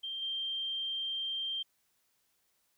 sine tone with level steps, 3165 Hz, G7, 16 cents sharp, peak -36 / -33 dBFS, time 0.03-1.63 s, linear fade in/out 10 ms, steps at 0.22 s, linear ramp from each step 2 ms, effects white hiss -75 dBFS RMS until 2.77 s

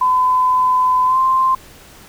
sine tone with pitch glide, 1013 to 1045.7 Hz, B5 to C6, +44 to -1 cents, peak -11 dBFS, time 0.01-1.55 s, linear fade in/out 5 ms, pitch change +55 cents, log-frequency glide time 1.06-1.18 s, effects pink hiss -42 dBFS RMS until 2.08 s

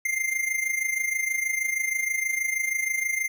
square tone with amplitude modulation, 2099 Hz, C7, 5 cents sharp, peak -22 dBFS, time 0.05-3.28 s, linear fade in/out 5 ms, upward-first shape sine, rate 26.3 Hz, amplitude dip 70%, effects none

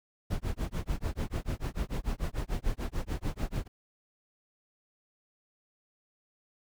brown noise with tremolo, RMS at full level -29 dBFS, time 0.3-3.68 s, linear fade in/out 10 ms, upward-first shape sine, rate 6.8 Hz, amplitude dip 100%, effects none

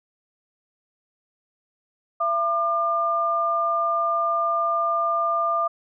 sine tone pair together, 673.5 / 1200 Hz, E5 / D6, +37 / +37 cents, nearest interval minor seventh, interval 1000 cents, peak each -25 / -21 dBFS, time 2.2-5.68 s, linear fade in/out 10 ms, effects none

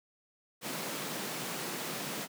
pink high-pass noise, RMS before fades -38 dBFS, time 0.61-2.28 s, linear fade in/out 50 ms, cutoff 140 Hz, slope 48 dB/octave, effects none

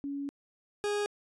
sine / 40% pulse tone pair in turn, 281.2 / 412.3 Hz, C#4 / G#4, +25 / -13 cents, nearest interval perfect fifth, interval 662 cents, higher second, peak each -33 / -28 dBFS, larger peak second, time 0.04-0.29 / 0.84-1.06 s, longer first, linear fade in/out 0 ms, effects resampled to 24000 Hz

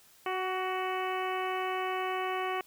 harmonic tone with a mistuned harmonic, 372.3 Hz, F#4, 11 cents sharp, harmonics 1 / 2 / 3 / 4 / 5 / 6 / 7 / 8, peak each -35 / -35 / -36 / -44 / -42 / -42 / -45 / -45 dBFS, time 0.26-2.61 s, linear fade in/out 2 ms, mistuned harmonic 3, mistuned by +16 cents, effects white hiss -60 dBFS RMS until 2.66 s

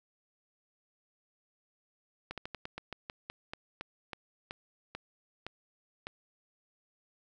slowing click train, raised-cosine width 0.3 ms, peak -23 dBFS, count 16, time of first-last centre 2.31-6.069 s, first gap 67 ms, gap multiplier 1.17, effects none

